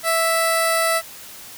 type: tone with notch filter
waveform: 10% pulse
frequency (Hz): 659.3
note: E5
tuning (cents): 0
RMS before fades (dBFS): -19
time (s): 0.03-1.02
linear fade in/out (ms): 50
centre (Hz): 3100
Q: 1.2
effects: white hiss -39 dBFS RMS until 1.57 s